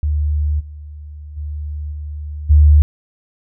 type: tone with level steps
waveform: sine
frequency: 74.6 Hz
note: D2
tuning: 28 cents sharp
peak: -14 / -30 / -22 / -24 / -5 dBFS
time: 0.03-2.82 s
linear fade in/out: 0 ms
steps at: 0.59 / 1.36 / 1.91 / 2.49 s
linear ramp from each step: 20 ms
effects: none